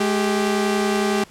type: tone pair together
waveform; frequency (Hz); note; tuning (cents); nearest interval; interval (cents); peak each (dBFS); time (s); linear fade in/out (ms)
sawtooth; 211.4 / 392; G#3 / G4; +31 / 0; major seventh; 1069; -17; 0-1.24; 5
effects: pink hiss -48 dBFS RMS until 1.3 s + low-pass 10000 Hz 12 dB/octave